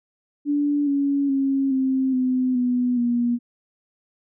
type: tone with pitch steps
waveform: sine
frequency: 290 / 280.9 / 272.1 / 263.6 / 255.4 / 247.4 / 239.7 Hz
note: D4 / C#4 / C#4 / C4 / C4 / B3 / A#3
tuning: -22 / +23 / -32 / +13 / -42 / +3 / +48 cents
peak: -18 dBFS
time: 0.45-3.39 s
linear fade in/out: 50 ms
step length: 420 ms
effects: none